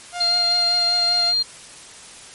sawtooth tone with vibrato, 698.5 Hz, F5, in tune, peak -22 dBFS, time 0.12-1.34 s, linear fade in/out 50 ms, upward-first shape sine, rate 5.1 Hz, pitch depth 20 cents each way
sine tone, 4200 Hz, C8, 6 cents sharp, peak -16 dBFS, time 0.2-1.43 s, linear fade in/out 10 ms
effects white hiss -41 dBFS RMS until 2.34 s + MP3 48 kbps

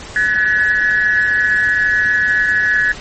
sine tone with amplitude modulation, 1704 Hz, G#6, 44 cents sharp, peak -7 dBFS, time 0.16-2.92 s, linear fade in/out 2 ms, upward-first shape sine, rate 200 Hz, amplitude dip 90%, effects pink hiss -32 dBFS RMS until 3 s + MP3 32 kbps

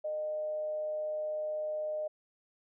sine tone with amplitude modulation, 612 Hz, D#5, 29 cents flat, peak -31 dBFS, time 0.04-2.08 s, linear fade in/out 10 ms, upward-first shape sine, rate 170 Hz, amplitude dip 25%, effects none

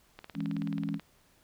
click train, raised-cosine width 0.3 ms, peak -28 dBFS, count 16, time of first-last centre 0.19-0.996 s, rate 18.6 Hz
sine chord, C# minor, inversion first, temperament equal, 164.81 / 207.7 / 277.2 Hz, E3 / G#3 / C#4, 0 / 0 / 0 cents, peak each -35 dBFS, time 0.34-1 s, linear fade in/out 50 ms
effects pink hiss -65 dBFS RMS until 1.43 s

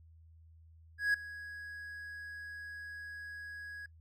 triangle tone with ADSR envelope, 1661.2 Hz, G#6, in tune, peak -23 dBFS, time 0.98-3.86 s, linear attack 160 ms, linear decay 5 ms, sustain -18 dB, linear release 3 ms, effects noise-tail reverb RT60 0.1 s tail -22 dB re dry + added 81 Hz sine -56 dBFS peak until 4 s

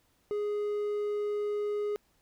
triangle tone, 415.3 Hz, G#4, in tune, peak -27 dBFS, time 0.31-1.96 s, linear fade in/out 0 ms, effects pink hiss -70 dBFS RMS until 2.21 s

